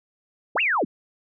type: linear two-way sweep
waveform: sine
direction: up then down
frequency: 137.6 to 2850 to 137.6 Hz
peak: -19 dBFS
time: 0.55-0.85 s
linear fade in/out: 10 ms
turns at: 0.61 s
effects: none